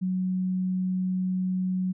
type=tone; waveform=sine; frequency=185 Hz; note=F#3; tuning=in tune; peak=-24 dBFS; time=0.01-1.93 s; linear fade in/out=20 ms; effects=none